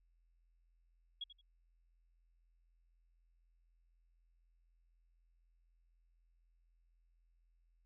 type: tone with echo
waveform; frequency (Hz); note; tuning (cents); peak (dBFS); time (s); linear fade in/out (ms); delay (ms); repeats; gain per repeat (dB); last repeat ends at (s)
sine; 3323; G#7; 0; -40; 1.21-1.24; 5; 87; 2; -13; 1.414
effects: added 42 Hz sine -70 dBFS peak until 7.85 s